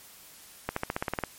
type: accelerating click train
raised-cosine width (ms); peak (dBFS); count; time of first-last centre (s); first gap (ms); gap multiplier
0.5; -13; 10; 0.69-1.237; 74; 0.95
effects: white hiss -51 dBFS RMS until 1.38 s + MP3 64 kbps